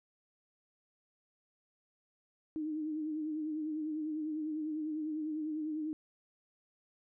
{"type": "tone with vibrato", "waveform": "sine", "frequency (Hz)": 308.5, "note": "D#4", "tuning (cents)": -15, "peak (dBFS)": -34, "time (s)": [2.56, 5.93], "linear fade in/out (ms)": 0, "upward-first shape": "sine", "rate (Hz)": 10, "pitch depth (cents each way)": 46, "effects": []}